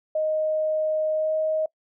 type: tone with pitch glide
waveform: sine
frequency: 622.3 to 627.4 Hz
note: D#5 to D#5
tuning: 0 to +14 cents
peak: -21 dBFS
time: 0.15-1.66 s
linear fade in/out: 5 ms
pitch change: +14 cents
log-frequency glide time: 1.14-1.34 s
effects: noise-tail reverb RT60 0.1 s tail -23 dB re dry